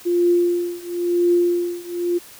sine tone with tremolo, 349.2 Hz, F4, in tune, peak -12 dBFS, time 0.05-2.19 s, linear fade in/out 20 ms, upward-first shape triangle, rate 0.98 Hz, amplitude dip 95%, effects white hiss -43 dBFS RMS until 2.39 s

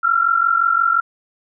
sine tone pair together, 1342.3 / 1388 Hz, E6 / F6, +31 / -11 cents, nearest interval minor second, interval 58 cents, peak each -16 dBFS, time 0.03-1.01 s, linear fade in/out 10 ms, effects none

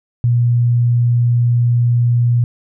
sine tone, 120 Hz, B2, 49 cents flat, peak -10 dBFS, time 0.24-2.44 s, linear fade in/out 0 ms, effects none

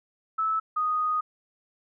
sine tone pair in turn, 1306 / 1242.7 Hz, E6 / D#6, -17 / -3 cents, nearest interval minor second, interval 86 cents, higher first, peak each -23 dBFS, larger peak neither, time 0.38-0.6 / 0.76-1.21 s, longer second, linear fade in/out 10 ms, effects none

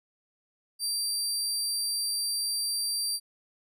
25% pulse tone, 4699 Hz, D8, in tune, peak -23 dBFS, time 0.79-3.2 s, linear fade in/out 50 ms, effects none

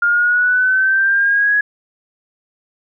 sine exponential sweep, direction up, 1406 to 1679 Hz, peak -11 dBFS, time 0.02-1.61 s, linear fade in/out 5 ms, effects none

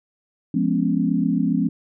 sine chord, C# dominant seventh, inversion first, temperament just, 173.24 / 207.9 / 249.5 / 277.2 Hz, E#3 / G#3 / B3 / C#4, -14 / +2 / +18 / 0 cents, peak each -23 dBFS, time 0.54-1.69 s, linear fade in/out 5 ms, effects none

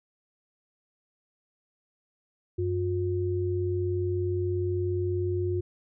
sine tone pair together, 94.8 / 357.9 Hz, F#2 / F4, +43 / +42 cents, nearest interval octave + major seventh, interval 2299 cents, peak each -28 dBFS, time 2.58-5.61 s, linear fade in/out 10 ms, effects none

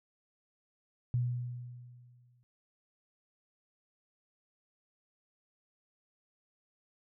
sine tone with exponential decay, 122.4 Hz, B2, 15 cents flat, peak -26 dBFS, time 1.14-2.43 s, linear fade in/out 0 ms, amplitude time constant 280 ms, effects none

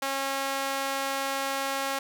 sawtooth tone with high-pass filter, 272.5 Hz, C#4, 29 cents flat, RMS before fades -30 dBFS, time 0.02-1.99 s, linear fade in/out 5 ms, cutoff 710 Hz, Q 0.9, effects none

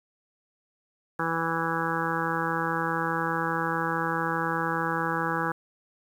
harmonic tone, 164.81 Hz, E3, in tune, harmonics 1 / 2 / 3 / 5 / 6 / 7 / 8 / 9 / 10, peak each -34 / -34 / -34 / -34 / -34 / -34 / -34 / -34 / -34 dBFS, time 1.19-5.52 s, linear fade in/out 5 ms, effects 9-bit

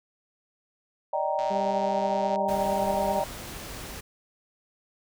sine chord, Eb major seventh, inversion third, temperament just, 583.4 / 622.3 / 777.8 / 933.4 Hz, D5 / Eb5 / G5 / Bb5, -12 / 0 / -14 / +2 cents, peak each -30 dBFS, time 1.13-3.24 s, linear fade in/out 5 ms
click train, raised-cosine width 0.2 ms, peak -25 dBFS, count 123, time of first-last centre 1.39-2.358 s, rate 126 Hz
harmonic tone, 198 Hz, G3, 18 cents sharp, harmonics 1 / 2 / 3 / 4, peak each -33 / -36 / -36 / -37 dBFS, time 1.5-3.2 s, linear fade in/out 10 ms
pink noise, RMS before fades -39 dBFS, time 2.48-4.01 s, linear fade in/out 10 ms
effects none

